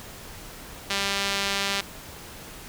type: tone with band-pass filter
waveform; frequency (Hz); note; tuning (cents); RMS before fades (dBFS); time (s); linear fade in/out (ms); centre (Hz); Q
sawtooth; 198.1; G3; +18; -27; 0.9-1.81; 5; 3700; 0.94
effects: pink hiss -42 dBFS RMS until 2.68 s